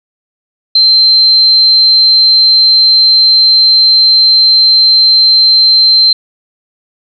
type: tone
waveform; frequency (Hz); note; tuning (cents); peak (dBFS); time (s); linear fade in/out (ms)
sine; 4120; C8; -28; -3; 0.75-6.13; 5
effects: none